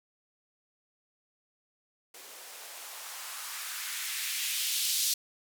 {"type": "noise with band-pass filter sweep", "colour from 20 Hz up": "violet", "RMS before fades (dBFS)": -35, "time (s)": [2.14, 5.14], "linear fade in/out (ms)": 5, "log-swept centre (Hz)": [390, 4300], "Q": 1.4, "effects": []}